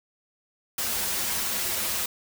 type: noise with comb filter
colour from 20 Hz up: white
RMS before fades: -28 dBFS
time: 0.78-2.06 s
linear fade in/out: 5 ms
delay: 6.8 ms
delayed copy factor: -0.8
effects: none